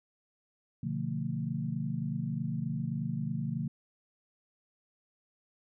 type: chord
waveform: sine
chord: B half-diminished seventh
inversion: none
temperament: equal with one note detuned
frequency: 123.47 / 146.83 / 174.61 / 224.9 Hz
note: B2 / D3 / F3 / A3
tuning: 0 / 0 / 0 / +38 cents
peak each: -38 / -35 / -37 / -37 dBFS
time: 0.83-3.68 s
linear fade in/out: 5 ms
effects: none